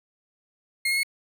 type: tone with pitch steps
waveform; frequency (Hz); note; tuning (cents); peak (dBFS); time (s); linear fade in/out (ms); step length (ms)
35% pulse; 2138 / 2160 / 2183; C7 / C#7 / C#7; +37 / -45 / -27; -20; 0.85-1.033; 5; 61
effects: none